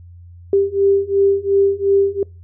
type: beating tone pair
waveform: sine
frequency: 394 / 396.8 Hz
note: G4 / G4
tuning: +9 / +21 cents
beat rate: 2.8 Hz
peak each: -16 / -15 dBFS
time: 0.53-2.23 s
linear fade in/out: 2 ms
effects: noise-tail reverb RT60 0.3 s tail -26 dB re dry + added 87 Hz sine -37 dBFS peak until 2.43 s